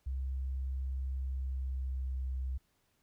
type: tone with pitch glide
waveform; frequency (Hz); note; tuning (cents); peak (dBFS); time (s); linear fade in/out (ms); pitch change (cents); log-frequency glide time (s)
sine; 65.9 to 64.88; C2 to C2; +13 to -14; -33; 0.06-2.58; 10; -27; 1.15-2.3
effects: pink hiss -75 dBFS RMS until 3.02 s